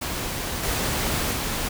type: noise with level steps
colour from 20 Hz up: pink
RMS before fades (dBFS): -29 / -25 / -27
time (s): 0.01-1.69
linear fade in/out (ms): 10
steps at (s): 0.63 / 1.33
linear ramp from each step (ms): 5
effects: none